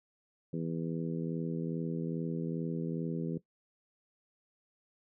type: harmonic tone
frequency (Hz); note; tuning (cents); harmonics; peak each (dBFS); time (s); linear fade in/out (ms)
82.41; E2; 0; 2 / 3 / 4 / 5 / 6; -35 / -39 / -41 / -43 / -45; 0.53-3.38; 5
effects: noise-tail reverb RT60 0.1 s tail -17 dB re dry